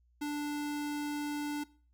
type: tone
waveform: square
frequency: 293.7 Hz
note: D4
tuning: in tune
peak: -34 dBFS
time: 0.21-1.64 s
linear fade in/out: 10 ms
effects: noise-tail reverb RT60 0.4 s tail -20 dB re dry + added 60 Hz sine -65 dBFS peak until 1.93 s

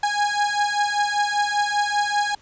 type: beating tone pair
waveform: 30% pulse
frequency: 822 / 827.1 Hz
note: G#5 / G#5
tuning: -18 / -7 cents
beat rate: 5.1 Hz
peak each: -20 dBFS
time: 0.03-2.35 s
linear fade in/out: 5 ms
effects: pink hiss -54 dBFS RMS until 2.41 s + resampled to 16000 Hz

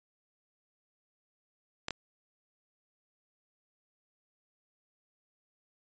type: clicks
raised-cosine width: 0.2 ms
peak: -16 dBFS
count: 2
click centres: 1.884 / 1.907 s
effects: resampled to 16000 Hz

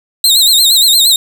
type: tone with vibrato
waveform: sawtooth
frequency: 3926 Hz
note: B7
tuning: 11 cents flat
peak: -3 dBFS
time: 0.24-1.16 s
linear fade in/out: 2 ms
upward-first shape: sine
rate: 8.6 Hz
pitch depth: 120 cents each way
effects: none

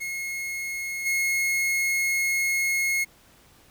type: tone with level steps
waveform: 45% pulse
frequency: 2162 Hz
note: C#7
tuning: 44 cents flat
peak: -29 / -22 dBFS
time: 0-3.05 s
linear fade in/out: 20 ms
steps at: 1.05 s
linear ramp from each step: 20 ms
effects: pink hiss -56 dBFS RMS until 3.7 s

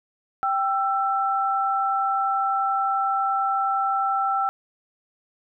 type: tone pair together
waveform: sine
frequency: 784 / 1334.3 Hz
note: G5 / E6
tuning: 0 / +21 cents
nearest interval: major sixth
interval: 921 cents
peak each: -23 dBFS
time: 0.43-4.49 s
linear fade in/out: 0 ms
effects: none

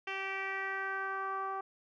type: tone with low-pass filter sweep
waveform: 10% pulse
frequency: 387.3 Hz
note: G4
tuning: 21 cents flat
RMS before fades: -37 dBFS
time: 0.07-1.61 s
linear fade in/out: 5 ms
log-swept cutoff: 2900 to 1000 Hz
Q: 3.3
effects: none

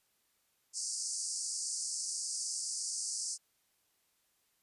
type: band-pass noise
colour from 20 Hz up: white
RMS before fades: -38 dBFS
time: 0.73-3.38 s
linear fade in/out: 50 ms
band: 4700 to 9400 Hz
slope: 96 dB/octave
effects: white hiss -75 dBFS RMS until 4.62 s + resampled to 32000 Hz

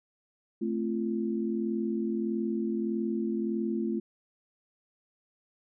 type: chord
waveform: sine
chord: F major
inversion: first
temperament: equal with one note detuned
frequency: 220 / 261.6 / 343.4 Hz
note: A3 / C4 / F4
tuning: 0 / 0 / -29 cents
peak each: -30 / -36 / -32 dBFS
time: 0.61-4 s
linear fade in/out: 10 ms
effects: none

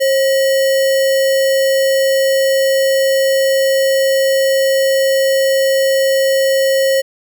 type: tone with sample-and-hold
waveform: sine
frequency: 538 Hz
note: C5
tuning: 48 cents sharp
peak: -10 dBFS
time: 0-7.02 s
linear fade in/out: 20 ms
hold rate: 2450 Hz
effects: none

